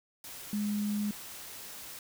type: tone in noise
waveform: sine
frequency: 207.7 Hz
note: G#3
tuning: in tune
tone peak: -29 dBFS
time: 0.53-1.11 s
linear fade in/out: 2 ms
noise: white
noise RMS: -45 dBFS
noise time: 0.24-1.99 s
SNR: +13 dB
effects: none